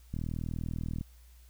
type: click train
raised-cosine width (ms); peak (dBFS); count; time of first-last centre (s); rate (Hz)
5; -23; 36; 0.14-1.011; 40.2
effects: added 60 Hz sine -53 dBFS peak until 1.49 s + white hiss -65 dBFS RMS until 1.49 s